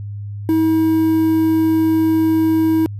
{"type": "tone with quantisation", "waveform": "triangle", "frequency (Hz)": 320, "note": "D#4", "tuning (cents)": 49, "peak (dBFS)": -10, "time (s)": [0.49, 2.86], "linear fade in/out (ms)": 0, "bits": 6, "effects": ["added 102 Hz sine -25 dBFS peak until 2.99 s", "resampled to 32000 Hz"]}